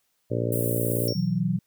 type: harmonic tone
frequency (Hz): 58.27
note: A#1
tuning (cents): 0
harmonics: 2 / 3 / 4 / 5 / 6 / 7 / 8 / 9 / 10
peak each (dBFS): -27 / -35 / -35 / -33 / -35 / -32 / -33 / -34 / -34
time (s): 0.3-1.14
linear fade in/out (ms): 20
type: high-pass noise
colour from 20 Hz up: white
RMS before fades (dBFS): -32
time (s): 0.52-1.08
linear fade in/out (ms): 5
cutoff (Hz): 8700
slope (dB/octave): 48
type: tone with exponential decay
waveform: square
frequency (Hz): 5500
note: F8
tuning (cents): -27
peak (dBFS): -27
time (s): 1.08-1.4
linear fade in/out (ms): 0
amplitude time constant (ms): 69
type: chord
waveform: sine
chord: B suspended fourth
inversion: none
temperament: equal with one note detuned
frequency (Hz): 123.47 / 162.54 / 185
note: B2 / E3 / F#3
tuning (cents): 0 / -24 / 0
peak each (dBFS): -29 / -26 / -25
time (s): 1.15-1.59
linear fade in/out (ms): 10
effects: white hiss -72 dBFS RMS until 1.66 s